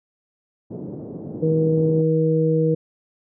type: band-pass noise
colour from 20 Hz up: pink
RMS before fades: -33 dBFS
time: 0.7-2.02 s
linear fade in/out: 10 ms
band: 130 to 490 Hz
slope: 24 dB/octave
type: harmonic tone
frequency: 159.4 Hz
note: D#3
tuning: 42 cents sharp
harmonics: 1 / 2 / 3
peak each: -19 / -24 / -19 dBFS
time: 1.42-2.75 s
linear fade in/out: 10 ms
effects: none